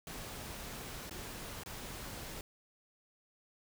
pink noise with dropouts, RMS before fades -45 dBFS, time 0.07-2.41 s, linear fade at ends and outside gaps 2 ms, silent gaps 1.096-1.109 / 1.635-1.66 s, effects none

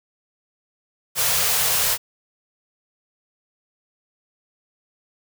white band-stop noise, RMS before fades -20 dBFS, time 1.15-1.98 s, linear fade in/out 50 ms, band 180 to 410 Hz, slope 96 dB/octave, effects none

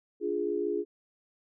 sine chord, D diminished, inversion none, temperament equal, 293.7 / 349.2 / 415.3 Hz, D4 / F4 / Ab4, 0 / 0 / 0 cents, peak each -36 / -32 / -30 dBFS, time 0.2-0.85 s, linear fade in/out 50 ms, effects none

